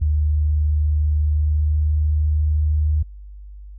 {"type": "tone with pitch glide", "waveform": "sine", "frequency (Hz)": [75.5, 76.07], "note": ["D2", "D#2"], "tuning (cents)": [48, -39], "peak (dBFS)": -15, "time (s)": [0.01, 3.03], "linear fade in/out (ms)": 10, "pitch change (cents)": 13, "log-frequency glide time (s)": [1.32, 1.8], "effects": ["added 50 Hz sine -35 dBFS peak until 3.78 s"]}